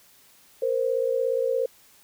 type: tone pair together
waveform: sine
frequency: 466.2 / 523.3 Hz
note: A#4 / C5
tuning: 0 / 0 cents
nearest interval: major second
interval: 200 cents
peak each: -25 / -24 dBFS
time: 0.62-1.66 s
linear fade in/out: 5 ms
effects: white hiss -56 dBFS RMS until 2.03 s